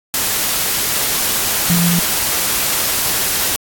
sine tone in noise, 172.1 Hz, F3, 25 cents flat, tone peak -12 dBFS, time 1.7-1.99 s, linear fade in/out 0 ms, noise white, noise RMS -17 dBFS, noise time 0.14-3.56 s, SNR +2 dB, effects AAC 64 kbps

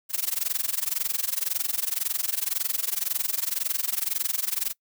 blue noise with amplitude modulation, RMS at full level -24 dBFS, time 0.09-4.74 s, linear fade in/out 50 ms, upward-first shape sine, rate 21.9 Hz, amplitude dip 95%, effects noise-tail reverb RT60 0.1 s tail -24 dB re dry

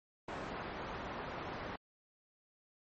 white low-pass noise, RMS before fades -43 dBFS, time 0.28-1.76 s, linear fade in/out 5 ms, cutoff 1200 Hz, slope 12 dB/octave, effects MP3 32 kbps

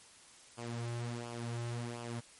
sawtooth tone with flanger, 118.5 Hz, A#2, 29 cents sharp, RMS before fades -40 dBFS, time 0.57-2.21 s, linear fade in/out 20 ms, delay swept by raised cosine 0.49 to 4.39 ms, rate 1.4 Hz, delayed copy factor -0.65, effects white hiss -58 dBFS RMS until 2.39 s + MP3 48 kbps

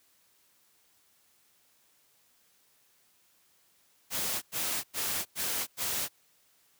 white noise bursts, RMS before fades -32 dBFS, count 5, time 4.1-6.088 s, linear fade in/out 50 ms, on 320 ms, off 97 ms, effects white hiss -67 dBFS RMS until 6.79 s + high-pass 60 Hz 12 dB/octave

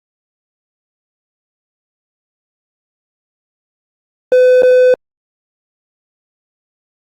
triangle tone with dropouts, 505 Hz, B4, 39 cents sharp, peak -3 dBFS, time 4.32-4.94 s, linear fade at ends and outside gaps 1 ms, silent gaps 4.622-4.632 s, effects Opus 24 kbps

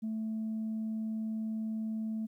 sine tone, 220 Hz, A3, in tune, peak -31 dBFS, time 0.02-2.27 s, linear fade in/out 20 ms, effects tanh soft clip ceiling -30 dBFS + 12-bit

